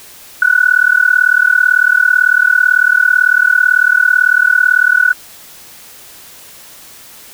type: tone with amplitude modulation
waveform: sine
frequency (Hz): 1480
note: F#6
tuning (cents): 0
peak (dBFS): -3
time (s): 0.42-5.13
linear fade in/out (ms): 2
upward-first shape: sine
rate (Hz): 38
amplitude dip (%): 95
effects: white hiss -37 dBFS RMS until 7.33 s